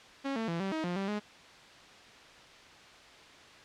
sawtooth tone with pitch steps, 274.2 / 224.4 / 168.1 / 193.5 / 316.6 / 176.6 / 195.4 / 208.9 Hz, C#4 / A3 / E3 / G3 / D#4 / F3 / G3 / G#3, -19 / +34 / +34 / -22 / +30 / +20 / -5 / +10 cents, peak -28 dBFS, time 0.24-1.2 s, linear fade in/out 20 ms, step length 120 ms, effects white hiss -53 dBFS RMS until 3.64 s + low-pass 4000 Hz 12 dB/octave

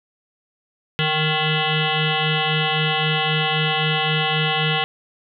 sine tone with frequency modulation, 1396.9 Hz, F6, in tune, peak -17 dBFS, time 0.99-4.84 s, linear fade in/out 0 ms, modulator 310 Hz, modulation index 6.3, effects none

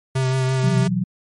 square tone with vibrato, 130.81 Hz, C3, in tune, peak -18 dBFS, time 0.15-0.88 s, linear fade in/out 10 ms, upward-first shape triangle, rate 5.9 Hz, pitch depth 24 cents each way
sine chord, B suspended fourth, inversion none, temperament equal, 123.47 / 164.81 / 185 Hz, B2 / E3 / F#3, 0 / 0 / 0 cents, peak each -25 / -24 / -20 dBFS, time 0.63-1.04 s, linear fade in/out 10 ms
effects MP3 48 kbps

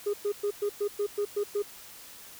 sine tone bursts, 410 Hz, G#4, 22 cents flat, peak -23 dBFS, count 9, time 0.06-1.624 s, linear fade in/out 10 ms, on 76 ms, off 110 ms, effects tanh soft clip ceiling -24 dBFS + white hiss -48 dBFS RMS until 2.39 s

